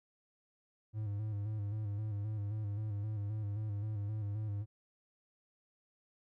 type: tone with vibrato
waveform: triangle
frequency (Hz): 104.8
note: G#2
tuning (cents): +16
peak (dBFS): -33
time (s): 0.93-4.66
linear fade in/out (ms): 50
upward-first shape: square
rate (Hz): 3.8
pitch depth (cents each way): 52
effects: none